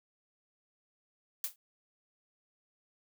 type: noise with exponential decay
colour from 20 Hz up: blue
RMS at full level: -30 dBFS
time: 1.44-1.56 s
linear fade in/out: 1 ms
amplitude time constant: 24 ms
effects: none